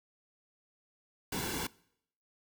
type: noise with comb filter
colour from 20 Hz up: pink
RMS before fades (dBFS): -36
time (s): 1.32-1.67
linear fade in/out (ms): 5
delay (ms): 1.6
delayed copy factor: -0.7
effects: noise-tail reverb RT60 0.7 s tail -23 dB re dry